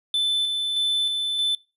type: tone with tremolo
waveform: triangle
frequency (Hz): 3520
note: A7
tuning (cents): 0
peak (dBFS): -18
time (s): 0.14-1.55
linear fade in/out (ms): 2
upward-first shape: square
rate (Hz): 1.6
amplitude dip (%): 30
effects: noise-tail reverb RT60 0.3 s tail -25 dB re dry + resampled to 32000 Hz